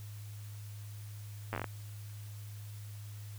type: slowing click train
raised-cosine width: 0.5 ms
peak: -21 dBFS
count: 8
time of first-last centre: 1.53-1.643 s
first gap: 9 ms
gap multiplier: 1.19
effects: added 104 Hz sine -43 dBFS peak until 3.38 s + white hiss -57 dBFS RMS until 3.38 s